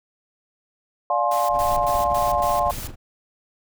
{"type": "chord", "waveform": "sine", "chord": "D half-diminished seventh", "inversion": "none", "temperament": "just", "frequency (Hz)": [587.3, 704.8, 845.8, 1057.2], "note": ["D5", "F5", "Ab5", "C6"], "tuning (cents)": [0, 16, 31, 18], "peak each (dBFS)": [-25, -22, -25, -23], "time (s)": [1.1, 2.71], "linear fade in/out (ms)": 2}
{"type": "noise bursts", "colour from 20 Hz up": "white", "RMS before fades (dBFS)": -35, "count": 6, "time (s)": [1.31, 2.875], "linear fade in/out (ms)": 5, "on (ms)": 180, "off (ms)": 97}
{"type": "noise with tremolo", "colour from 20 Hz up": "brown", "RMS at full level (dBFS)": -30, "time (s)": [1.49, 2.96], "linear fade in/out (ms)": 50, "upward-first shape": "sine", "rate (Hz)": 18, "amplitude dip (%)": 60}
{"effects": []}